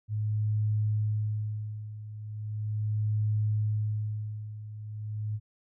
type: tone with tremolo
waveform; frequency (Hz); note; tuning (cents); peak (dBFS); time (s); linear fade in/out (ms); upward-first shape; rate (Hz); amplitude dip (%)
sine; 106.6; G#2; +46; -24; 0.08-5.4; 50; sine; 0.38; 80
effects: none